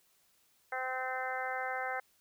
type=harmonic tone; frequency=258.1 Hz; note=C4; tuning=23 cents flat; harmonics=2 / 3 / 4 / 5 / 6 / 7 / 8; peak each=-42 / -38 / -47 / -43 / -40 / -44 / -43 dBFS; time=0.72-2 s; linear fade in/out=5 ms; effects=white hiss -70 dBFS RMS until 2.2 s